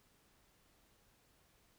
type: silence
effects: pink hiss -71 dBFS RMS until 1.78 s